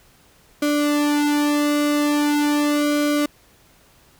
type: tone with flanger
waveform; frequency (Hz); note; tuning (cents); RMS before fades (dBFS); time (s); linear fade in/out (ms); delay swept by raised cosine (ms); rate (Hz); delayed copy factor
sawtooth; 293.7; D4; 0; -19; 0.62-3.26; 5; 1.1 to 2.2; 0.42; -1
effects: pink hiss -54 dBFS RMS until 4.19 s